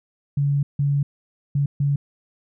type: tone bursts at uneven times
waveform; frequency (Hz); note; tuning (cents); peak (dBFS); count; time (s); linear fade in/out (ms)
sine; 141.9; C#3; +41; -17; 4; 0.37-0.63 / 0.79-1.03 / 1.55-1.66 / 1.8-1.96; 5
effects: none